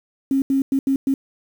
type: tone bursts at uneven times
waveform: sine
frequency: 270.8 Hz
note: C#4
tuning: 40 cents flat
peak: -15 dBFS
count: 5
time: 0.31-0.42 / 0.5-0.62 / 0.72-0.79 / 0.87-0.96 / 1.07-1.14 s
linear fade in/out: 2 ms
effects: 7-bit